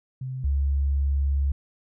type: tone pair in turn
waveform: sine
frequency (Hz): 130 / 69.6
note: C3 / C#2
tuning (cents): -11 / +8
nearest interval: major seventh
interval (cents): 1081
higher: first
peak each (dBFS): -29 / -20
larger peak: second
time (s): 0.21-0.44 / 0.44-1.52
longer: second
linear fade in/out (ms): 5
effects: none